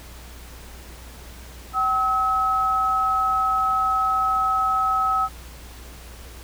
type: tone pair together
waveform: sine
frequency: 765 / 1286.6 Hz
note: G5 / E6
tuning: -42 / -42 cents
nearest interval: major sixth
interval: 900 cents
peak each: -25 / -19 dBFS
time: 1.73-5.29 s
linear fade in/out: 50 ms
effects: added 60 Hz sine -40 dBFS peak until 6.43 s + pink hiss -44 dBFS RMS until 6.43 s